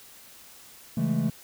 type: chord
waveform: triangle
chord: A major seventh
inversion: first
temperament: just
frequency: 137.5 / 165 / 206.2 / 220 Hz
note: C#3 / E3 / G#3 / A3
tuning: -14 / +2 / -12 / 0 cents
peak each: -28 / -26 / -29 / -25 dBFS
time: 0.97-1.3 s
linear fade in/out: 5 ms
effects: white hiss -50 dBFS RMS until 1.43 s

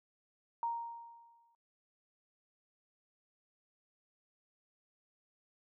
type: tone with exponential decay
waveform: sine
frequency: 932.3 Hz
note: A#5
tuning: in tune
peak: -31 dBFS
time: 0.63-1.55 s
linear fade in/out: 1 ms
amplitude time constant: 200 ms
effects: noise-tail reverb RT60 0.2 s tail -26 dB re dry

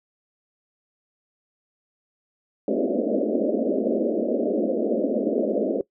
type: band-pass noise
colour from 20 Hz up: pink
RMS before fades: -23 dBFS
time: 2.68-5.81 s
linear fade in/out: 2 ms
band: 210 to 640 Hz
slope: 96 dB/octave
effects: noise-tail reverb RT60 0.1 s tail -20 dB re dry

